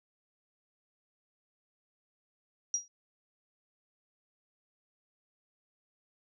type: tone with exponential decay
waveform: sine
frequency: 5730 Hz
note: F8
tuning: 44 cents sharp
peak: -24 dBFS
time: 2.74-2.88 s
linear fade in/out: 1 ms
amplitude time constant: 30 ms
effects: none